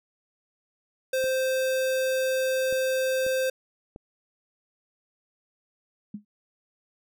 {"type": "tone", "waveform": "square", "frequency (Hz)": 522, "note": "C5", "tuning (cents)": -4, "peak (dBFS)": -24, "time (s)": [1.13, 3.5], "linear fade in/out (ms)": 5}
{"type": "clicks", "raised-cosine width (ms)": 2, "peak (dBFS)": -28, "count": 4, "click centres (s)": [1.241, 2.726, 3.265, 3.961]}
{"type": "tone with exponential decay", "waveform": "sine", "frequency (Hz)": 207.5, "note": "G#3", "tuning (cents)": -1, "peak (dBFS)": -29, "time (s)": [6.14, 6.25], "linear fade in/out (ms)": 5, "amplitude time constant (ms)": 22}
{"effects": []}